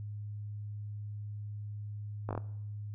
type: slowing click train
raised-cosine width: 1 ms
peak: -22 dBFS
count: 5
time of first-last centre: 2.29-2.377 s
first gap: 18 ms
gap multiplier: 1.13
effects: noise-tail reverb RT60 0.8 s tail -18 dB re dry + added 104 Hz sine -38 dBFS peak until 2.94 s